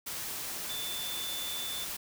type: tone in noise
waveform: sine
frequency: 3520 Hz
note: A7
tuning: in tune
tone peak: -37 dBFS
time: 0.69-1.85 s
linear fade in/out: 10 ms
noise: white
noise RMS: -38 dBFS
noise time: 0.06-1.97 s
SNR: -2 dB
effects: none